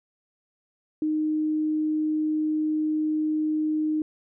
sine tone, 308.6 Hz, D#4, 14 cents flat, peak -22 dBFS, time 1.02-4.02 s, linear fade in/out 2 ms, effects none

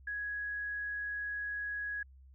sine tone, 1667 Hz, G#6, 6 cents sharp, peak -35 dBFS, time 0.07-2.03 s, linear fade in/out 5 ms, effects added 66 Hz sine -54 dBFS peak until 2.34 s

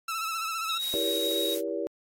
sawtooth tone with vibrato, 1318.5 Hz, E6, in tune, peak -26 dBFS, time 0.08-0.78 s, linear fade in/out 5 ms, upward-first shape sine, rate 15 Hz, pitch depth 47 cents each way
sine tone, 3806 Hz, A#7, 35 cents sharp, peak -29 dBFS, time 0.69-1.55 s, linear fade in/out 5 ms
blue noise, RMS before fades -36 dBFS, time 0.78-1.62 s, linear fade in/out 50 ms
sine chord, E diminished seventh, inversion none, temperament just, 329.6 / 395.6 / 474.7 / 569.6 Hz, E4 / G4 / Bb4 / Db5, 0 / +16 / +31 / +47 cents, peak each -34 dBFS, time 0.94-1.87 s, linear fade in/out 0 ms
effects AAC 48 kbps

